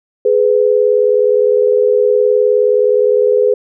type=tone pair together; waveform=sine; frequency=419.7 / 499.1 Hz; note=G#4 / B4; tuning=+18 / +18 cents; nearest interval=minor third; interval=300 cents; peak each=-11 dBFS; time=0.25-3.54 s; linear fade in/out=5 ms; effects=none